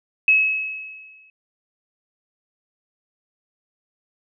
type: tone with exponential decay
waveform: sine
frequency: 2574 Hz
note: E7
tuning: 42 cents flat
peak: -10 dBFS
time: 0.28-1.3 s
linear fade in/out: 2 ms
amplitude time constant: 220 ms
effects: none